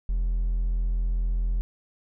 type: tone with hard clipping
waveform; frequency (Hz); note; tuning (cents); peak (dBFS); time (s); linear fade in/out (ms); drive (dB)
triangle; 42.29; E1; +45; -23; 0.09-1.61; 0; 5
effects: none